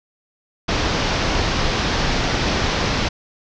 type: low-pass noise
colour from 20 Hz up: pink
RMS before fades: -20 dBFS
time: 0.68-3.09 s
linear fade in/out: 10 ms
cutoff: 5900 Hz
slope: 48 dB/octave
effects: none